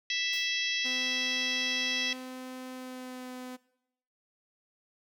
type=harmonic tone; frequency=659.3 Hz; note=E5; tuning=in tune; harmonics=3 / 4 / 5 / 6 / 7 / 8 / 9; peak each=-35 / -35 / -34 / -38 / -42 / -38 / -42 dBFS; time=0.1-2.13 s; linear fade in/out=2 ms
type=noise with exponential decay; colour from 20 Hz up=white; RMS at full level=-46 dBFS; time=0.33-0.64 s; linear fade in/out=1 ms; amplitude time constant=66 ms
type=tone with pitch glide; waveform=sawtooth; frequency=256.4 to 252.9 Hz; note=C4 to B3; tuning=-35 to +41 cents; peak=-36 dBFS; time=0.84-3.57 s; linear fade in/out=20 ms; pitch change=-24 cents; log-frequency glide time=2.73-3.31 s
effects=noise-tail reverb RT60 0.8 s tail -20 dB re dry